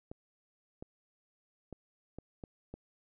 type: clicks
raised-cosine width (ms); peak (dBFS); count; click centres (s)
2; -30; 6; 0.115 / 0.825 / 1.727 / 2.186 / 2.438 / 2.74
effects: none